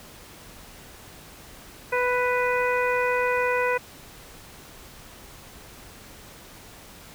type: harmonic tone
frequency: 495.1 Hz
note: B4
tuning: 4 cents sharp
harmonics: 1 / 2 / 3 / 4 / 5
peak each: -24 / -27 / -29 / -30 / -31 dBFS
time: 1.92-3.78 s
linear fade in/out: 10 ms
effects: pink hiss -46 dBFS RMS until 7.14 s